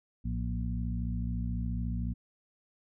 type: harmonic tone with a mistuned harmonic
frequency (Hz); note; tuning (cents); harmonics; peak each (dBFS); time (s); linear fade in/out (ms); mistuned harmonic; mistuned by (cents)
59; A#1; +22; 1 / 2 / 3 / 4; -33 / -36 / -38 / -39; 0.24-2.14; 20; 2; -74
effects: none